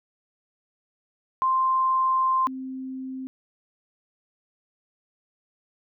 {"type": "tone pair in turn", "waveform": "sine", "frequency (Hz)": [1046.5, 261.6], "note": ["C6", "C4"], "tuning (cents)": [0, 0], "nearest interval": "2 octaves", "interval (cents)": 2400, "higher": "first", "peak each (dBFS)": [-19, -31], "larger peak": "first", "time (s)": [[1.42, 2.47], [2.47, 3.27]], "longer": "first", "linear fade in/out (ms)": 0, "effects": []}